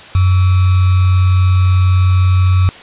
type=tone with sample-and-hold; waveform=sine; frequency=92 Hz; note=F#2; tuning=9 cents flat; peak=-7 dBFS; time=0.15-2.69 s; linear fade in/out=0 ms; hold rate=1225 Hz; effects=white hiss -34 dBFS RMS until 2.82 s + resampled to 8000 Hz